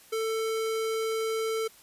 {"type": "tone", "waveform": "square", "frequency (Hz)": 444.5, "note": "A4", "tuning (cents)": 18, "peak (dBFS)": -28, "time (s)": [0.12, 1.68], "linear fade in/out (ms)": 10, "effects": ["white hiss -55 dBFS RMS until 1.82 s", "resampled to 32000 Hz"]}